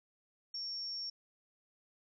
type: tone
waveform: sine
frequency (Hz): 5490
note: F8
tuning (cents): -31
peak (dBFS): -38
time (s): 0.54-1.1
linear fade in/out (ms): 5
effects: none

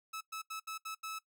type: tone bursts at uneven times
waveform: sawtooth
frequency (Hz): 1300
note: E6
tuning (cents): -24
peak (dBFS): -36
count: 6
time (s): 0.13-0.21 / 0.32-0.42 / 0.5-0.6 / 0.67-0.78 / 0.85-0.95 / 1.03-1.19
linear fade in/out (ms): 10
effects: noise-tail reverb RT60 0.1 s tail -18 dB re dry

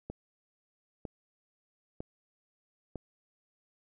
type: click train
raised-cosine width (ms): 2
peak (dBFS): -25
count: 4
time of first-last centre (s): 0.1-2.957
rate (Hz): 1.05
effects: none

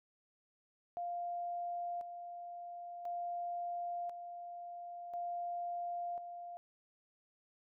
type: tone with tremolo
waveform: sine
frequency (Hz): 698.5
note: F5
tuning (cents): 0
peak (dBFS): -37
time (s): 0.97-6.57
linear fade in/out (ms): 0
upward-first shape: square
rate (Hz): 0.48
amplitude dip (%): 55
effects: none

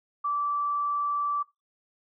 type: tone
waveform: sine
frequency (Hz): 1162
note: D6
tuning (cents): -19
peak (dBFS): -25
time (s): 0.24-1.43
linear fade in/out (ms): 10
effects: noise-tail reverb RT60 0.2 s tail -19 dB re dry

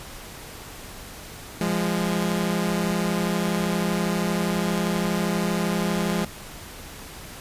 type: tone pair together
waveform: sawtooth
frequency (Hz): 173.18 / 205.7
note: F3 / G#3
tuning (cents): -14 / -16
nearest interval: minor third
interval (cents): 298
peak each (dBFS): -21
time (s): 1.61-6.25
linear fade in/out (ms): 2
effects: pink hiss -40 dBFS RMS until 7.4 s + resampled to 32000 Hz

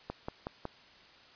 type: click train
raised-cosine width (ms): 1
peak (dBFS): -22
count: 4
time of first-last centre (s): 0.1-0.654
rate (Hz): 5.42
effects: white hiss -57 dBFS RMS until 1.35 s + resampled to 11025 Hz

